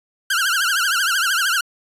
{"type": "tone with vibrato", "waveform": "sawtooth", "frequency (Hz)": 1480, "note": "F#6", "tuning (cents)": 0, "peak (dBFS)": -13, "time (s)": [0.3, 1.61], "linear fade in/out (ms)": 5, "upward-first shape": "triangle", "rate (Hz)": 13, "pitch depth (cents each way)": 200, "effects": ["resampled to 32000 Hz"]}